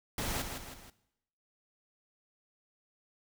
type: noise with echo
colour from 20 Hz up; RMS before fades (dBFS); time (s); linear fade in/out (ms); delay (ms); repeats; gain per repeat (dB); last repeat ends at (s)
pink; -35; 0.18-0.42; 2; 160; 3; -6; 0.9
effects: noise-tail reverb RT60 0.8 s tail -17 dB re dry